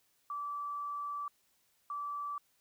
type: tone bursts at uneven times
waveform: sine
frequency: 1159 Hz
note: D6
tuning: 23 cents flat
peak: -36 dBFS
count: 2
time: 0.3-1.28 / 1.9-2.38 s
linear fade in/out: 2 ms
effects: white hiss -73 dBFS RMS until 2.6 s